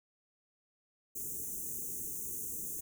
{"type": "band-stop noise", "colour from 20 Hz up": "white", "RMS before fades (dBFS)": -40, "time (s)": [1.15, 2.81], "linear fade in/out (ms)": 10, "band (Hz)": [470, 6100], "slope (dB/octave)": 96, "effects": []}